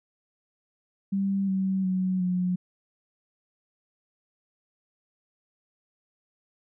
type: tone with pitch steps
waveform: sine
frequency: 196 / 190.86 / 185.86 / 180.98 Hz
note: G3 / G3 / F#3 / F#3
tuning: 0 / -46 / +8 / -38 cents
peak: -23 dBFS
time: 1.12-2.56 s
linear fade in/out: 10 ms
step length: 360 ms
effects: none